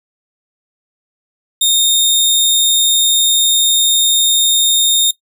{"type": "tone", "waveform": "sawtooth", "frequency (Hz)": 3672, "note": "A#7", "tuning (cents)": -27, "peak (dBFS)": -7, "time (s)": [1.61, 5.11], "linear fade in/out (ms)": 5, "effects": ["noise-tail reverb RT60 0.1 s tail -17 dB re dry"]}